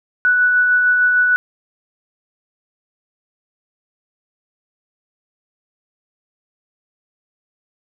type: tone with tremolo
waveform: sine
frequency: 1480 Hz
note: F#6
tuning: in tune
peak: -10 dBFS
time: 0.25-1.36 s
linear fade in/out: 0 ms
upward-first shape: sine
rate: 6.6 Hz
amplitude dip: 25%
effects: none